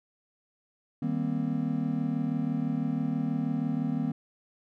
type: chord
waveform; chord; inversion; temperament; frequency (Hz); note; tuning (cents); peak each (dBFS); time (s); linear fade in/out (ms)
triangle; C minor seventh; first; just; 156.98 / 196.22 / 235.5 / 261.6; Eb3 / G3 / Bb3 / C4; +16 / +2 / +18 / 0; -30 / -34 / -29 / -30; 1.02-4.12; 5
effects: none